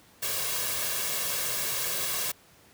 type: noise with comb filter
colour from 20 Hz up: white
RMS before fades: -30 dBFS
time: 0.22-2.32 s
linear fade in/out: 10 ms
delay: 1.8 ms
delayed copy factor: +0.6
effects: pink hiss -57 dBFS RMS until 2.73 s + high-pass 80 Hz 12 dB/octave